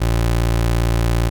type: tone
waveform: 25% pulse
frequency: 57.5 Hz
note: A#1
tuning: 23 cents flat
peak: -11 dBFS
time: 0-1.3 s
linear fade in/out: 20 ms
effects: none